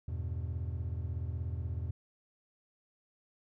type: chord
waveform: triangle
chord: E minor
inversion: none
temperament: just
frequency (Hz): 82.41 / 98.89 / 123.61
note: E2 / G2 / B2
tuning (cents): 0 / +16 / +2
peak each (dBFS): -34 / -39 / -39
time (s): 0.08-1.91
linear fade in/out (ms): 5
effects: none

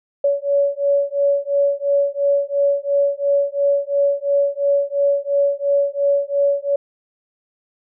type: beating tone pair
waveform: sine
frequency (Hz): 563 / 565.9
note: C#5 / C#5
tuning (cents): +27 / +36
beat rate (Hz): 2.9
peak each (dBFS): -18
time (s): 0.24-6.76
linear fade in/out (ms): 5
effects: none

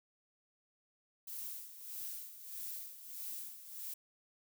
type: noise with tremolo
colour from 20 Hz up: violet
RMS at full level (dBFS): -43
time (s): 1.27-3.94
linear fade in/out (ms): 5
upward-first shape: sine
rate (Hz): 1.6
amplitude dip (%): 70
effects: none

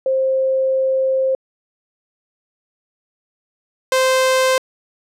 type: tone pair in turn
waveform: sine / sawtooth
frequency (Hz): 528 / 520.1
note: C5 / C5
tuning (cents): +16 / -10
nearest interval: unison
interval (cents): 26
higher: first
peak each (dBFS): -14 / -9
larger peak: second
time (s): 0.06-1.35 / 3.92-4.58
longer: first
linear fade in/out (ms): 2
effects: low-pass 11000 Hz 12 dB/octave

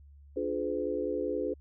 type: chord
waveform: sine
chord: D diminished seventh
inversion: none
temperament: just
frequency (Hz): 293.7 / 352.4 / 422.9 / 507.5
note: D4 / F4 / Ab4 / Cb5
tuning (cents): 0 / +16 / +31 / +47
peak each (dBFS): -36 / -36 / -34 / -34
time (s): 0.36-1.54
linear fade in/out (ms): 10
effects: added 71 Hz sine -51 dBFS peak until 1.6 s

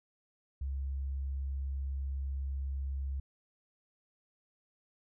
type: tone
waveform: sine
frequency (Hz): 68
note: C#2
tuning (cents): -33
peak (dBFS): -33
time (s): 0.61-3.2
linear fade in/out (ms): 5
effects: none

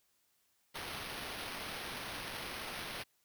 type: noise with sample-and-hold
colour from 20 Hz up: blue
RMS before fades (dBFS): -43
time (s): 0.74-3.04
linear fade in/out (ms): 20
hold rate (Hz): 7350
effects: white hiss -75 dBFS RMS until 3.24 s

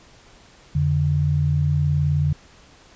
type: tone pair together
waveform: sine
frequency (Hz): 86.8 / 145.98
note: F2 / D3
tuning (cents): -10 / -10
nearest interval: major sixth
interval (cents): 900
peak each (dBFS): -22 / -18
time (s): 0.75-2.33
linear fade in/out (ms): 5
effects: pink hiss -50 dBFS RMS until 2.95 s + resampled to 16000 Hz

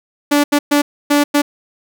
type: tone bursts at uneven times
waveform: sawtooth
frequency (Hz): 290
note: D4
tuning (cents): -22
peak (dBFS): -6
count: 5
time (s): 0.31-0.44 / 0.52-0.59 / 0.71-0.82 / 1.1-1.24 / 1.34-1.42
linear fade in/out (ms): 10
effects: none

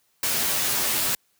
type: noise with comb filter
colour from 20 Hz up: white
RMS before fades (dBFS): -24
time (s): 0.23-1.15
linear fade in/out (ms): 2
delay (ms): 11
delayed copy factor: -0.7
effects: white hiss -67 dBFS RMS until 1.39 s + high-pass 60 Hz 12 dB/octave

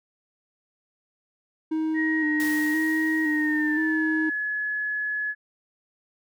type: tone with vibrato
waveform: triangle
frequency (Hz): 310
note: D#4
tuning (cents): -6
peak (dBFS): -21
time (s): 1.71-4.3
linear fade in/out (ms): 10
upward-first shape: square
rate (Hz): 0.97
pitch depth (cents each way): 32
type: tone with pitch glide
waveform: sine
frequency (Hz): 1887 to 1700.7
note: A#6 to G#6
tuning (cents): +21 to +41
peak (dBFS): -25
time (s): 1.94-5.35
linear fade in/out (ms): 50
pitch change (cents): -180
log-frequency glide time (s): 3.29-4.06
type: noise with exponential decay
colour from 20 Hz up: white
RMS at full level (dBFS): -35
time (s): 2.4-4.47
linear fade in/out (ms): 0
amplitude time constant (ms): 450
effects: none

